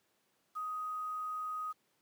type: tone with quantisation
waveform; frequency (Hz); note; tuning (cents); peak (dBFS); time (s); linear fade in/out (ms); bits
sine; 1252; D#6; +10; -36; 0.55-1.73; 20; 10
effects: pink hiss -75 dBFS RMS until 2.01 s + high-pass 200 Hz 12 dB/octave